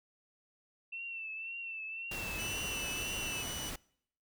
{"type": "tone with vibrato", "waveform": "sine", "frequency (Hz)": 2681, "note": "E7", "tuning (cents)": 29, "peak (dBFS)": -39, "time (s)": [0.92, 3.43], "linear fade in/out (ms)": 10, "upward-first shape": "triangle", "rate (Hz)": 1.9, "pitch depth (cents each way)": 58}
{"type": "noise", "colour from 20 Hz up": "pink", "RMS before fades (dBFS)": -42, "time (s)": [2.11, 3.76], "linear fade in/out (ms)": 5}
{"type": "tone", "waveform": "20% pulse", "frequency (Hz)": 2960, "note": "F#7", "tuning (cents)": 0, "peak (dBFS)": -35, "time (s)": [2.38, 3.71], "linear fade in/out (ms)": 20}
{"effects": ["noise-tail reverb RT60 0.7 s tail -25 dB re dry"]}